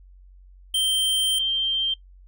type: tone pair in turn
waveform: square / sine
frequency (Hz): 3136 / 3153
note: G7 / G7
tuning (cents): 0 / +9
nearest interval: unison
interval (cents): 9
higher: second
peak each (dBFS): -20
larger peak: neither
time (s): 0.74-1.39 / 1.39-1.94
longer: first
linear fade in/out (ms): 5
effects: noise-tail reverb RT60 0.1 s tail -20 dB re dry + added 46 Hz sine -46 dBFS peak until 2.27 s